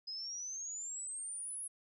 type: exponential sweep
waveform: sine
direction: up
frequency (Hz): 5010 to 10780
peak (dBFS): -40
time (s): 0.07-1.68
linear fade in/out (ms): 10
effects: none